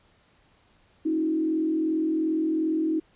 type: tone with frequency modulation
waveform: sine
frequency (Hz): 317.9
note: D#4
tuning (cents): +37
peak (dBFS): -22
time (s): 1.05-3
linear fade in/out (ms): 10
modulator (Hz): 42.7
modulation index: 0.61
effects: pink hiss -62 dBFS RMS until 3.15 s + resampled to 8000 Hz